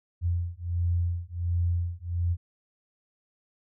sine beating tone pair, 86 / 87.4 Hz, F2 / F2, -26 / +2 cents, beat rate 1.4 Hz, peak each -28 dBFS, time 0.21-2.37 s, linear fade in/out 50 ms, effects none

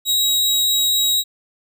sawtooth tone, 3826 Hz, A#7, 44 cents sharp, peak -12 dBFS, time 0.05-1.24 s, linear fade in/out 50 ms, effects none

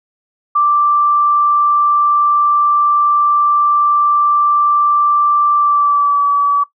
sine tone with pitch glide, 1174.7 to 1145.9 Hz, D6 to D6, 0 to -43 cents, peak -9 dBFS, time 0.55-6.64 s, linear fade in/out 10 ms, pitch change -43 cents, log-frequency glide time 5.56-6.25 s, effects noise-tail reverb RT60 0.1 s tail -18 dB re dry

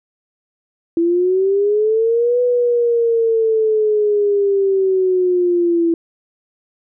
sine linear two-way sweep, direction up then down, 331.8 to 493.9 to 331.8 Hz, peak -12 dBFS, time 0.97-5.94 s, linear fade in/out 2 ms, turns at 2.41 s, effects none

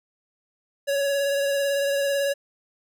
square tone with vibrato, 560 Hz, C#5, 18 cents sharp, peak -22 dBFS, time 0.87-2.34 s, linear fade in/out 20 ms, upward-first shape triangle, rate 18 Hz, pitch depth 26 cents each way, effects none

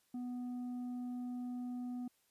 triangle tone with tanh clipping, 246.9 Hz, B3, in tune, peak -40 dBFS, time 0.14-2.08 s, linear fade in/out 5 ms, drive 9 dB, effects white hiss -75 dBFS RMS until 2.3 s + resampled to 32000 Hz

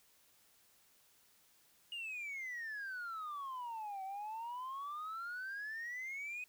sine exponential two-way sweep, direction down then up, 2876 to 757 to 2525 Hz, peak -39 dBFS, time 1.92-6.44 s, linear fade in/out 2 ms, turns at 4.03 s, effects tanh soft clip ceiling -39 dBFS + white hiss -69 dBFS RMS until 6.48 s

